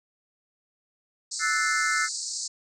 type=band-pass noise; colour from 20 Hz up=white; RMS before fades=-33 dBFS; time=1.31-2.48 s; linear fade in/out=10 ms; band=4200 to 8300 Hz; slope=96 dB/octave
type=chord; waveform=triangle; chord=F# half-diminished seventh; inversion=third; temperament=equal; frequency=1318.5 / 1480 / 1760 / 2093 Hz; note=E6 / F#6 / A6 / C7; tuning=0 / 0 / 0 / 0 cents; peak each=-27 dBFS; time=1.39-2.09 s; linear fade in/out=50 ms
effects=none